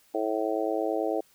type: harmonic tone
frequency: 109.1 Hz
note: A2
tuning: 14 cents flat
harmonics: 3 / 4 / 5 / 6 / 7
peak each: -31 / -31 / -32 / -32 / -34 dBFS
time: 0.14-1.21 s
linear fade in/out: 10 ms
effects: white hiss -62 dBFS RMS until 1.34 s